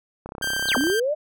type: click train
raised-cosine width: 1 ms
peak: -20 dBFS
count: 22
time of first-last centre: 0.26-0.9 s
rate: 32.8 Hz
type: tone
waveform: sawtooth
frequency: 1574 Hz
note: G6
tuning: 7 cents sharp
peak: -20 dBFS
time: 0.42-1 s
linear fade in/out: 5 ms
type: linear two-way sweep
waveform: sine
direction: down then up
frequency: 4855 to 237.3 to 627 Hz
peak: -20 dBFS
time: 0.67-1.15 s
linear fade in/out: 20 ms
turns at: 0.77 s
effects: none